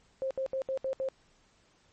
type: tone bursts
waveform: sine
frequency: 531 Hz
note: C5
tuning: 25 cents sharp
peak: -29 dBFS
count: 6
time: 0.22-1.087 s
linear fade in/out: 0 ms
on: 87 ms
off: 69 ms
effects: pink hiss -66 dBFS RMS until 1.92 s + MP3 32 kbps